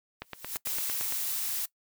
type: noise with exponential growth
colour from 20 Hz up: blue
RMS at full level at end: -32 dBFS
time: 0.2-0.57 s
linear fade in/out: 0 ms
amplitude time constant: 80 ms
type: click train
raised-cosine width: 0.3 ms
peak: -20 dBFS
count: 9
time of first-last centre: 0.22-1.124 s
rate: 8.85 Hz
type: noise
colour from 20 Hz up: blue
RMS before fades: -32 dBFS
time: 0.65-1.66 s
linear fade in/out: 10 ms
effects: noise-tail reverb RT60 0.1 s tail -21 dB re dry